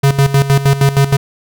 square tone with tremolo, 138.59 Hz, C#3, in tune, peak -7 dBFS, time 0.03-1.17 s, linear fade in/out 10 ms, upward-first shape square, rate 6.4 Hz, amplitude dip 75%, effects none

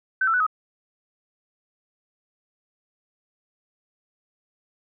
sine tone with pitch steps, 1530 / 1332 / 1484 / 1268 Hz, G6 / E6 / F#6 / D#6, -42 / +18 / +5 / +32 cents, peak -18 dBFS, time 0.21-0.466 s, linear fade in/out 5 ms, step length 64 ms, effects none

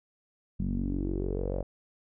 sawtooth tone with low-pass filter sweep, 46.79 Hz, F#1, 20 cents sharp, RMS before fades -31 dBFS, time 0.59-1.63 s, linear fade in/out 10 ms, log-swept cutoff 200 to 580 Hz, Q 5.9, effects none

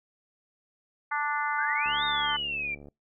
harmonic tone, 293.7 Hz, D4, in tune, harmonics 3 / 4 / 5 / 6 / 7, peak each -31 / -32 / -32 / -37 / -35 dBFS, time 1.11-2.37 s, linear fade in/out 10 ms
sine exponential two-way sweep, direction up then down, 1470 to 3739 to 2325 Hz, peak -29 dBFS, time 1.58-2.75 s, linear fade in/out 10 ms, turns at 2.04 s
click train, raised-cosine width 2 ms, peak -34 dBFS, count 75, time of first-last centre 1.86-2.885 s, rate 72.2 Hz
effects noise-tail reverb RT60 0.2 s tail -26 dB re dry

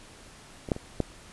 clicks, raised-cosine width 2 ms, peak -23 / -10 / -23 / -11 dBFS, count 4, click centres 0.688 / 0.718 / 0.764 / 1.003 s, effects pink hiss -50 dBFS RMS until 1.32 s + resampled to 24000 Hz

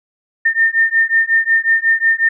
sine beating tone pair, 1810 / 1815.5 Hz, A6 / A#6, +48 / -46 cents, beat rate 5.5 Hz, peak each -14 dBFS, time 0.45-2.29 s, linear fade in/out 10 ms, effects none

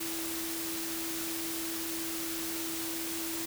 sine tone in noise, 329.2 Hz, E4, 2 cents flat, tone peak -38 dBFS, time 0-3.46 s, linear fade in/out 10 ms, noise white, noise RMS -37 dBFS, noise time 0-3.46 s, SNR -4 dB, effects none

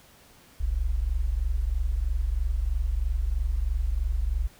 sine tone pair together, 40.1 / 63.2 Hz, E1 / B1, -47 / +41 cents, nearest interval minor sixth, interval 788 cents, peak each -26 dBFS, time 0.6-4.48 s, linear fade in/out 10 ms, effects pink hiss -55 dBFS RMS until 4.59 s

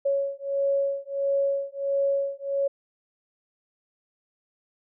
sine beating tone pair, 554.4 / 555.9 Hz, C#5 / C#5, 0 / +5 cents, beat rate 1.5 Hz, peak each -26 dBFS, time 0.05-2.68 s, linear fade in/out 10 ms, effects none

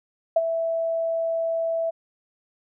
sine tone with ADSR envelope, 659.3 Hz, E5, in tune, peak -13 dBFS, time 0.36-1.91 s, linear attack 6 ms, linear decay 35 ms, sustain -9 dB, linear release 18 ms, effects none

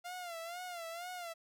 sawtooth tone with vibrato, 693 Hz, F5, 14 cents flat, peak -38 dBFS, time 0.04-1.34 s, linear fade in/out 20 ms, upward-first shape sine, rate 2.1 Hz, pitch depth 92 cents each way, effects none

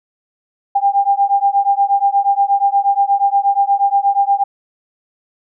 sine beating tone pair, 794 / 802.4 Hz, G5 / G5, +22 / +40 cents, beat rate 8.4 Hz, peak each -14 dBFS, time 0.75-4.44 s, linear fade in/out 10 ms, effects none

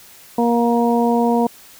harmonic tone, 235.9 Hz, A#3, 21 cents sharp, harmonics 1 / 2 / 3 / 4, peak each -16 / -19 / -21 / -22 dBFS, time 0.38-1.47 s, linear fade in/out 5 ms, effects white hiss -44 dBFS RMS until 1.79 s

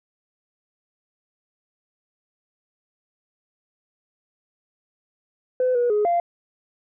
sine tone with pitch steps, 507 / 483.6 / 418.5 / 692 Hz, B4 / B4 / G#4 / F5, +45 / -36 / +13 / -16 cents, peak -16 dBFS, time 5.6-6.2 s, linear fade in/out 2 ms, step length 150 ms, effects tanh soft clip ceiling -14 dBFS

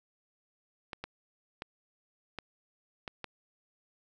clicks, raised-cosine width 0.3 ms, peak -22 dBFS, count 6, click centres 0.932 / 1.04 / 1.621 / 2.387 / 3.078 / 3.243 s, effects none

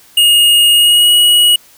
square tone with pitch glide, 2859 to 2909 Hz, F7 to F#7, +40 to -30 cents, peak -6 dBFS, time 0.17-1.56 s, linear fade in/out 5 ms, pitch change +30 cents, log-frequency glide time 0.73-1.11 s, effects white hiss -44 dBFS RMS until 1.77 s

